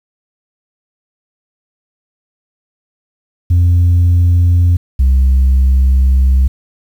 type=tone pair in turn; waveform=sine; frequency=87.31 / 65.64 Hz; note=F2 / C2; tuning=0 / +6 cents; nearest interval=perfect fourth; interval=494 cents; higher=first; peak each=-4 dBFS; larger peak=neither; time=3.5-4.77 / 4.99-6.48 s; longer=second; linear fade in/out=10 ms; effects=tanh soft clip ceiling -5 dBFS + 7-bit